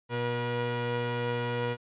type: tone pair together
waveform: sawtooth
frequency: 120.9 / 480.7 Hz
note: B2 / B4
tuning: -36 / -47 cents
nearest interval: 2 octaves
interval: 2389 cents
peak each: -28 / -27 dBFS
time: 0.09-1.77 s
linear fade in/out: 50 ms
effects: resampled to 8000 Hz